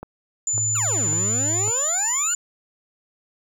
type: click train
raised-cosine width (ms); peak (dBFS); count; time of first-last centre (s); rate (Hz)
1; -20; 4; 0.03-1.678; 1.82
type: tone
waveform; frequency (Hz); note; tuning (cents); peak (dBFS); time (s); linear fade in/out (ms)
sine; 7040; A8; 0; -20; 0.47-2.35; 2
type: tone with pitch glide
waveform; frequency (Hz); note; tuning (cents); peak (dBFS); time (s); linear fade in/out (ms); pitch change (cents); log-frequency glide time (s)
sine; 108.9 to 107.15; A2 to A2; -17 to -45; -27; 0.53-1.71; 20; -28; 0.77-0.86
type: exponential two-way sweep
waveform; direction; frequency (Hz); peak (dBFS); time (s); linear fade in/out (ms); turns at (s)
25% pulse; down then up; 1480 to 146.83 to 1480; -25; 0.75-2.34; 5; 1.09
effects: 9-bit